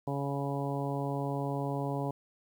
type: harmonic tone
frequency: 140 Hz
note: C#3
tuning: 18 cents sharp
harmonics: 1 / 2 / 3 / 4 / 5 / 6 / 7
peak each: -34 / -37 / -39 / -40 / -41 / -42 / -42 dBFS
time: 0.07-2.11 s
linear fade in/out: 5 ms
effects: 10-bit